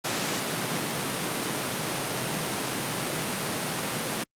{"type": "high-pass noise", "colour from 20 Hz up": "pink", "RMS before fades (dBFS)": -29, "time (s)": [0.04, 4.24], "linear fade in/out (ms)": 10, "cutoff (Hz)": 120, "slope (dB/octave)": 48, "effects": ["low-pass 12000 Hz 12 dB/octave", "Opus 48 kbps"]}